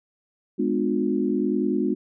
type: chord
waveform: sine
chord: G# diminished seventh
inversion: none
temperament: just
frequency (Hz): 207.7 / 249.2 / 299 / 358.8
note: G#3 / B3 / D4 / F4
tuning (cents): 0 / +16 / +31 / +47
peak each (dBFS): -26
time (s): 0.58-1.95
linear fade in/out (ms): 20
effects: none